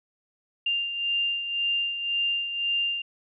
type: beating tone pair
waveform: sine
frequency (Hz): 2794 / 2795.9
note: F7 / F7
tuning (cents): 0 / +1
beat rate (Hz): 1.9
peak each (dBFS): -25 / -33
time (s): 0.66-3.02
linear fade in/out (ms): 5
effects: none